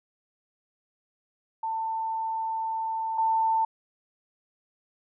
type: tone pair in turn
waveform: sine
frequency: 893 / 893 Hz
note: A5 / A5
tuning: +25 / +25 cents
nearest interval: unison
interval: 0 cents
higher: neither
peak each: -27 / -21 dBFS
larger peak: second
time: 1.63-3.18 / 3.18-3.65 s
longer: first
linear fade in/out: 5 ms
effects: none